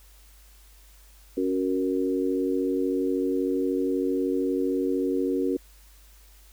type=chord; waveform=sine; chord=F# major; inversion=second; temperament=equal; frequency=277.2 / 370 / 466.2 Hz; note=C#4 / F#4 / A#4; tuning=0 / 0 / 0 cents; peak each=-26 / -27 / -29 dBFS; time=1.37-5.57 s; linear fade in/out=5 ms; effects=added 50 Hz sine -51 dBFS peak until 6.52 s + white hiss -57 dBFS RMS until 6.52 s